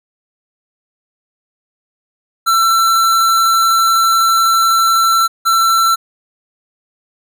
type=tone pair in turn; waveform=square; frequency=1344 / 1344 Hz; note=E6 / E6; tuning=+33 / +33 cents; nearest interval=unison; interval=0 cents; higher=neither; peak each=-10 dBFS; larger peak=neither; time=2.46-5.28 / 5.45-5.96 s; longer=first; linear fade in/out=20 ms; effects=none